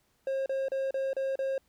triangle tone bursts, 537 Hz, C5, 45 cents sharp, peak -26 dBFS, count 6, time 0.27-1.58 s, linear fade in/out 2 ms, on 190 ms, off 34 ms, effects pink hiss -71 dBFS RMS until 1.68 s

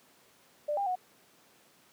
sine tone with pitch steps, 593 / 800 / 732 Hz, D5 / G5 / F#5, +17 / +35 / -19 cents, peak -28 dBFS, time 0.68-0.956 s, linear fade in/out 10 ms, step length 92 ms, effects pink hiss -62 dBFS RMS until 1.92 s + high-pass 200 Hz 12 dB/octave

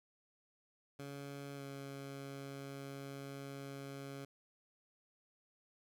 15% pulse tone with pitch glide, 140.6 to 138.42 Hz, C#3 to C#3, +25 to -2 cents, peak -39 dBFS, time 0.99-4.25 s, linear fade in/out 5 ms, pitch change -27 cents, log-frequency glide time 1.56-1.62 s, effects none

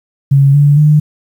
sine tone with pitch steps, 138.59 / 144.48 / 150.61 Hz, C#3 / D3 / D3, 0 / -28 / +44 cents, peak -4 dBFS, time 0.31-1 s, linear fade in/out 10 ms, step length 230 ms, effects 7-bit

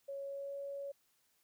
sine tone with pitch glide, 554.4 to 559.5 Hz, C#5 to C#5, 0 to +16 cents, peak -40 dBFS, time 0.08-0.92 s, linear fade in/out 10 ms, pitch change +16 cents, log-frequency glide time 0.25-0.56 s, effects white hiss -75 dBFS RMS until 1.43 s

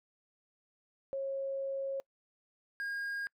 sine / triangle tone pair in turn, 544 / 1624.5 Hz, C#5 / G#6, -33 / -39 cents, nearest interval octave + perfect fifth, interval 1894 cents, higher second, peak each -33 / -33 dBFS, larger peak neither, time 1.13-2 / 2.8-3.27 s, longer first, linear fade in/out 0 ms, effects noise-tail reverb RT60 0.1 s tail -26 dB re dry

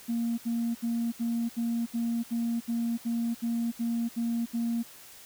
sine tone bursts, 232.9 Hz, A#3, 1 cent flat, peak -25 dBFS, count 13, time 0.08-4.832 s, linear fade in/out 20 ms, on 300 ms, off 71 ms, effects tanh soft clip ceiling -23 dBFS + white hiss -50 dBFS RMS until 5.25 s

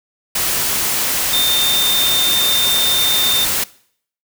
sine tone in noise, 3618 Hz, A7, 48 cents sharp, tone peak -14 dBFS, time 1.33-3.45 s, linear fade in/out 5 ms, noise white, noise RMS -18 dBFS, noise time 0.35-3.64 s, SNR +1 dB, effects noise-tail reverb RT60 0.6 s tail -21 dB re dry

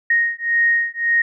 sine beating tone pair, 1864.7 / 1866.5 Hz, A#6 / A#6, 0 / +2 cents, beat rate 1.8 Hz, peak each -18 dBFS, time 0.1-1.22 s, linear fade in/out 5 ms, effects none

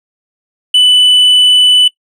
sine tone with tanh clipping, 2988 Hz, F#7, 16 cents sharp, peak -5 dBFS, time 0.74-1.88 s, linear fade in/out 5 ms, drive 4 dB, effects noise-tail reverb RT60 0.1 s tail -20 dB re dry

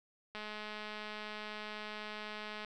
click train, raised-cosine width 0.3 ms, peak -28 dBFS, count 488, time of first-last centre 0.35-2.647 s, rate 212 Hz, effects none

